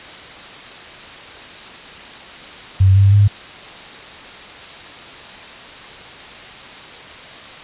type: tone with pitch steps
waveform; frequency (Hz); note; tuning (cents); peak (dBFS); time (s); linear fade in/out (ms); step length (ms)
sine; 95.5 / 98.7 / 102; G2 / G2 / G#2; -45 / +12 / -31; -7; 2.8-3.28; 10; 160
effects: white hiss -35 dBFS RMS until 7.63 s + resampled to 8000 Hz